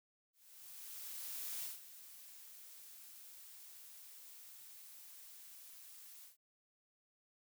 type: noise with ADSR envelope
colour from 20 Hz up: blue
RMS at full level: -43 dBFS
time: 0.33-6.37 s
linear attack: 1300 ms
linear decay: 160 ms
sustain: -13 dB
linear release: 130 ms
effects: none